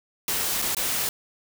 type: noise with dropouts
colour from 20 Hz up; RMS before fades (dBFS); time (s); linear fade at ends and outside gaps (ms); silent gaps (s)
white; -26; 0.28-1.09; 1; 0.618-0.622 / 0.748-0.768
effects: none